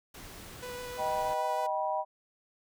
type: noise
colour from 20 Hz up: pink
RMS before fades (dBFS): -47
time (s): 0.14-1.34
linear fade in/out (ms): 5
type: tone with vibrato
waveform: sawtooth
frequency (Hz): 493.9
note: B4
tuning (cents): 0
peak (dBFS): -35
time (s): 0.62-1.67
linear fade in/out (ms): 10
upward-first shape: square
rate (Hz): 6.3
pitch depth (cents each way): 9
type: chord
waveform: sine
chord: Eb augmented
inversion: none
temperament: just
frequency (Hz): 622.3 / 777.8 / 972.3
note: Eb5 / G5 / B5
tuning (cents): 0 / -14 / -27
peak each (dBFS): -33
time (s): 0.97-2.05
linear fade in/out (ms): 50
effects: none